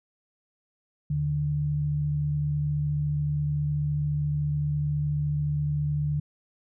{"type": "tone pair together", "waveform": "sine", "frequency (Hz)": [78.1, 147.65], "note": ["D#2", "D3"], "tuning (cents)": [7, 10], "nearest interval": "major seventh", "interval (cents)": 1103, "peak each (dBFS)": [-34, -24], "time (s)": [1.1, 6.2], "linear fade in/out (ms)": 5, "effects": []}